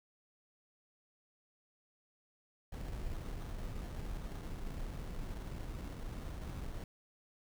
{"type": "noise with sample-and-hold", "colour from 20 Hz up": "brown", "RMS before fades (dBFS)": -42, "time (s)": [2.72, 6.84], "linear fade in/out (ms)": 2, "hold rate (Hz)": 2450, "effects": []}